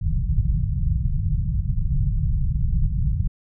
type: low-pass noise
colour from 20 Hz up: pink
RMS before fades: -21 dBFS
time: 0.01-3.28 s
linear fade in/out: 10 ms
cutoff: 160 Hz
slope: 48 dB/octave
effects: none